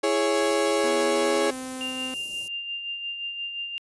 35% pulse chord, C# minor, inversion first, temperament equal with one note detuned, 331.3 / 415.3 / 554.4 Hz, E4 / G#4 / C#5, +9 / 0 / 0 cents, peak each -26 / -23 / -23 dBFS, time 0.03-1.51 s, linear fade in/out 10 ms
white band-stop noise, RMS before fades -40 dBFS, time 0.34-2.48 s, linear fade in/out 2 ms, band 640 to 5900 Hz, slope 24 dB/octave
sawtooth tone with pitch glide, 246.9 to 258.7 Hz, B3 to C4, 0 to -19 cents, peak -29 dBFS, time 0.84-2.14 s, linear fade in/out 0 ms, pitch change +81 cents, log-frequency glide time 1.16-1.45 s
sine tone with tremolo, 2794 Hz, F7, in tune, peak -28 dBFS, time 1.81-3.78 s, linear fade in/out 0 ms, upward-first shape sine, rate 5.7 Hz, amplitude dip 45%
effects resampled to 24000 Hz

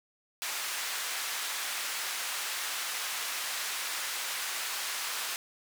pink band-pass noise, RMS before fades -35 dBFS, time 0.42-5.36 s, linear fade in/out 0 ms, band 1300 to 15000 Hz, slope 12 dB/octave, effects none

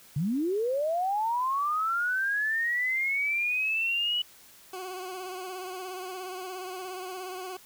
sine linear sweep, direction up, 130.81 to 2960 Hz, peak -25 dBFS, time 0.16-4.22 s, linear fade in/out 5 ms
20% pulse tone with vibrato, 370 Hz, F#4, in tune, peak -31 dBFS, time 4.73-7.57 s, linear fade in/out 5 ms, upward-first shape sine, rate 17 Hz, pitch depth 46 cents each way
effects white hiss -54 dBFS RMS until 7.65 s

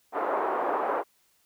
white band-pass noise, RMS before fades -28 dBFS, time 0.12-1.04 s, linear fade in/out 50 ms, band 360 to 1100 Hz, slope 24 dB/octave, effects white hiss -67 dBFS RMS until 1.45 s

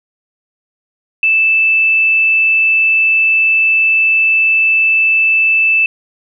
sine tone, 2637 Hz, E7, in tune, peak -8 dBFS, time 1.23-5.86 s, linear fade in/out 2 ms, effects none

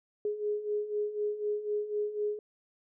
sine beating tone pair, 415.3 / 419.3 Hz, G#4 / G#4, 0 / +17 cents, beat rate 4 Hz, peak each -36 / -31 dBFS, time 0.25-2.39 s, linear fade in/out 2 ms, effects none

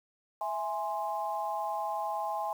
sine chord, E augmented, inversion none, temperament equal, 659.3 / 830.6 / 1046.5 Hz, E5 / G#5 / B#5, 0 / 0 / 0 cents, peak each -37 / -33 / -37 dBFS, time 0.41-2.53 s, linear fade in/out 2 ms, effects 9-bit

